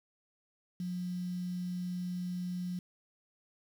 sine tone with quantisation, 179.4 Hz, F3, 47 cents sharp, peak -34 dBFS, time 0.8-2.79 s, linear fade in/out 2 ms, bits 9, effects none

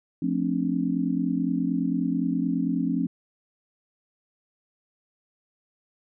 sine chord, D minor seventh, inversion first, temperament just, 176.2 / 220.2 / 264.3 / 293.7 Hz, F3 / A3 / C4 / D4, +16 / +2 / +18 / 0 cents, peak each -28 / -30 / -26 / -30 dBFS, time 0.22-3.07 s, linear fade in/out 5 ms, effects none

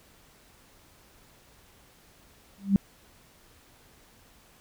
sine tone with exponential growth, 197.3 Hz, G3, 11 cents sharp, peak -13 dBFS, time 2.58-2.76 s, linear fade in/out 0 ms, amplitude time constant 37 ms, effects pink hiss -58 dBFS RMS until 4.6 s

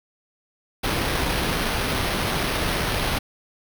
pink noise with sample-and-hold, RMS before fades -24 dBFS, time 0.83-3.19 s, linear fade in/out 10 ms, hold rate 7350 Hz, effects none

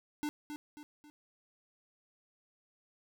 square tone with echo, 298.2 Hz, D4, 27 cents sharp, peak -34 dBFS, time 0.23-0.29 s, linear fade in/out 0 ms, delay 270 ms, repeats 3, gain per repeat -7 dB, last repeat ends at 1.1 s, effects none

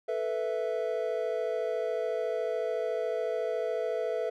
triangle chord, A suspended second, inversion none, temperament equal, 440 / 493.9 / 659.3 Hz, A4 / B4 / E5, 0 / 0 / 0 cents, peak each -31 dBFS, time 0.08-4.3 s, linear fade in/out 10 ms, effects none

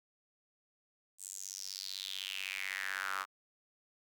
sawtooth tone with high-pass filter sweep, 95.9 Hz, G2, 37 cents flat, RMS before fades -41 dBFS, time 1.18-3.26 s, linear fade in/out 50 ms, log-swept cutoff 8300 to 1200 Hz, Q 4.9, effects none

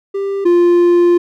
triangle tone pair in turn, 395.1 / 348.8 Hz, G4 / F4, +14 / -2 cents, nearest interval major second, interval 216 cents, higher first, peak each -14 / -5 dBFS, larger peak second, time 0.14-0.45 / 0.45-1.18 s, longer second, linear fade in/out 10 ms, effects none

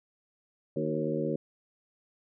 harmonic tone with a mistuned harmonic, 77.5 Hz, D#2, 6 cents flat, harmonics 2 / 3 / 4 / 5 / 6 / 7, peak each -35 / -35 / -35 / -35 / -35 / -35 dBFS, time 0.76-1.36 s, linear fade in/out 5 ms, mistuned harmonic 5, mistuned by -47 cents, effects none

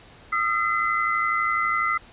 sine tone cluster, 1232 / 1344 / 2039 Hz, D#6 / E6 / C7, -17 / +33 / -45 cents, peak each -25 dBFS, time 0.32-1.98 s, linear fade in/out 10 ms, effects pink hiss -49 dBFS RMS until 2.12 s + resampled to 8000 Hz

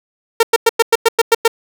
sawtooth tone bursts, 457.7 Hz, A#4, 32 cents flat, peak -3 dBFS, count 9, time 0.4-1.479 s, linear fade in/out 5 ms, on 31 ms, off 100 ms, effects none

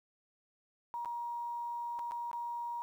sine tone with dropouts, 948 Hz, A#5, 29 cents sharp, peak -36 dBFS, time 0.94-2.82 s, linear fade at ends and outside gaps 0 ms, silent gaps 1.048-1.057 / 1.989-1.993 / 2.111-2.119 / 2.314-2.331 s, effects 11-bit

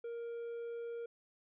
triangle tone, 468 Hz, A#4, 7 cents sharp, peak -38 dBFS, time 0.04-1.06 s, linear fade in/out 5 ms, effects resampled to 8000 Hz

